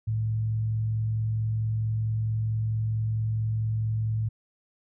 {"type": "tone with frequency modulation", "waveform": "sine", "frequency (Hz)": 110, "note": "A2", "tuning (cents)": 0, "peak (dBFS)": -24, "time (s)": [0.07, 4.29], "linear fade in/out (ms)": 10, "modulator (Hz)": 44.5, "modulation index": 0.26, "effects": []}